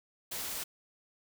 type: noise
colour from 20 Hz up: white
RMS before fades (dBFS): -38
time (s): 0.31-0.64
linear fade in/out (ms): 10
effects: none